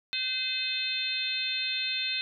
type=harmonic tone with a mistuned harmonic; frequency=514 Hz; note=C5; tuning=31 cents flat; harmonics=3 / 4 / 5 / 6 / 7 / 8; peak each=-41 / -41 / -33 / -42 / -32 / -34 dBFS; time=0.13-2.21 s; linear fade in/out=0 ms; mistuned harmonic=8; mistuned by=+22 cents; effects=none